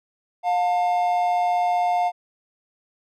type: tone pair together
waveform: triangle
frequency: 710.4 / 895 Hz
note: F5 / A5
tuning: +29 / +29 cents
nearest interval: major third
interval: 400 cents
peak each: -17 / -25 dBFS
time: 0.43-2.12 s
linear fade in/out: 50 ms
effects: none